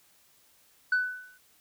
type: tone with exponential decay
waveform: sine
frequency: 1496 Hz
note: F#6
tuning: 19 cents sharp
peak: -18 dBFS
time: 0.92-1.38 s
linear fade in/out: 5 ms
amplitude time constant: 100 ms
effects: tanh soft clip ceiling -20 dBFS + white hiss -63 dBFS RMS until 1.6 s